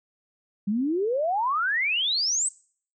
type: exponential sweep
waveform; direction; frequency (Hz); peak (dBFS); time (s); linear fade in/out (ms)
sine; up; 193.7 to 8372; -22; 0.67-2.49; 10
effects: noise-tail reverb RT60 0.5 s tail -22 dB re dry